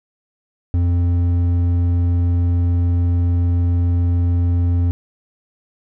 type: tone with hard clipping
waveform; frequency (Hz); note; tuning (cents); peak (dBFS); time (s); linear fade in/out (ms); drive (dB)
sine; 87.31; F2; 0; -15; 0.74-4.91; 0; 6
effects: none